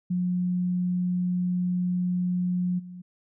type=tone with level steps; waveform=sine; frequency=179.6 Hz; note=F3; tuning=49 cents sharp; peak=-23 / -38 dBFS; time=0.1-3.02 s; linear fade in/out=10 ms; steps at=2.78 s; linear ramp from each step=20 ms; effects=none